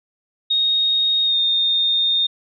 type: tone with pitch glide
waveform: sine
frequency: 3729 to 3661 Hz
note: A#7 to A#7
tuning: 0 to -32 cents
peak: -15 dBFS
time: 0.5-2.27 s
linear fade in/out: 10 ms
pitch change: -32 cents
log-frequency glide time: 1.24-1.37 s
effects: none